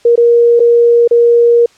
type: tone with dropouts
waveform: sine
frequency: 472 Hz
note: A#4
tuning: 22 cents sharp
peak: -4 dBFS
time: 0.05-1.66 s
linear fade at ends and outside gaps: 5 ms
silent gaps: 0.157-0.176 / 0.595-0.601 / 1.077-1.11 s
effects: white hiss -47 dBFS RMS until 1.77 s + low-pass 6000 Hz 12 dB/octave